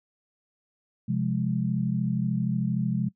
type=chord; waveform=sine; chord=F minor; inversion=second; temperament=equal; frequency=130.81 / 174.61 / 207.7 Hz; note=C3 / F3 / Ab3; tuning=0 / 0 / 0 cents; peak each=-28 dBFS; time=1.08-3.09 s; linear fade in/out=10 ms; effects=noise-tail reverb RT60 0.1 s tail -20 dB re dry